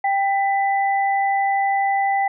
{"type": "tone pair together", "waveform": "sine", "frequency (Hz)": [789, 1993.8], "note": ["G5", "B6"], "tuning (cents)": [11, 16], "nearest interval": "octave + major third", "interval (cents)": 1605, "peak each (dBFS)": [-17, -25], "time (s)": [0.04, 2.28], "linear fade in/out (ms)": 5, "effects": []}